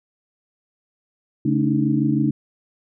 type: tone cluster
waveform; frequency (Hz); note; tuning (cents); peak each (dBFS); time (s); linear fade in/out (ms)
sine; 140.8 / 218 / 284.7 / 311; C#3 / A3 / C#4 / D#4; +27 / -16 / +46 / -1; -22; 1.45-2.31; 5
effects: none